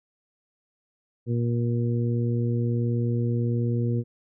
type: harmonic tone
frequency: 118.6 Hz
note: A#2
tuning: 30 cents sharp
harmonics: 1 / 2 / 3 / 4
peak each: -23 / -29 / -33 / -35 dBFS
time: 1.26-4.04 s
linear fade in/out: 50 ms
effects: none